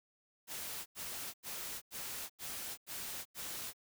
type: noise bursts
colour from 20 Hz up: white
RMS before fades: -43 dBFS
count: 7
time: 0.47-3.734 s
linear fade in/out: 50 ms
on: 390 ms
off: 89 ms
effects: none